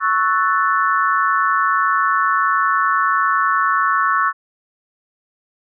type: chord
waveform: sine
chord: F# minor seventh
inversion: second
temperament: equal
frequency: 1108.7 / 1318.5 / 1480 / 1760 Hz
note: C#6 / E6 / F#6 / A6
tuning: 0 / 0 / 0 / 0 cents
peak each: -17 / -19 / -21 / -23 dBFS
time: 0-4.33 s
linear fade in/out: 50 ms
effects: none